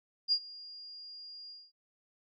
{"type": "tone with ADSR envelope", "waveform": "sine", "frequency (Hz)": 4827, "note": "D8", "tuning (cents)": 47, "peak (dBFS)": -23, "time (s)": [0.28, 1.72], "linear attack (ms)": 41, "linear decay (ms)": 67, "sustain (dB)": -22, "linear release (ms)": 220, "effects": []}